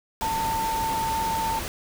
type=tone in noise; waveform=sine; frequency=896 Hz; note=A5; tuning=31 cents sharp; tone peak=-24 dBFS; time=0.22-1.59 s; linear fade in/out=0 ms; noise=pink; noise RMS=-32 dBFS; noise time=0.21-1.68 s; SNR=+5 dB; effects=none